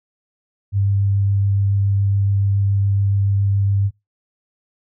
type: tone with vibrato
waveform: sine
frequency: 99.4 Hz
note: G2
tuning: 25 cents sharp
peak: -14 dBFS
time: 0.72-3.91 s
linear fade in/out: 50 ms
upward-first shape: sine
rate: 7.1 Hz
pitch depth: 8 cents each way
effects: noise-tail reverb RT60 0.2 s tail -22 dB re dry